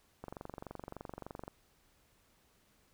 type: click train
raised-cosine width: 1 ms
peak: -29 dBFS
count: 30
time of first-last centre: 0.24-1.479 s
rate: 23.4 Hz
effects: pink hiss -70 dBFS RMS until 2.93 s